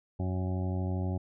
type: harmonic tone with a mistuned harmonic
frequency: 92.5 Hz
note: F#2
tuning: in tune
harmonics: 1 / 2 / 3 / 4 / 6 / 7 / 8 / 9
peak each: -30 / -36 / -40 / -42 / -46 / -47 / -48 / -49 dBFS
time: 0.19-1.18 s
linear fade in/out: 10 ms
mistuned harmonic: 9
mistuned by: -15 cents
effects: none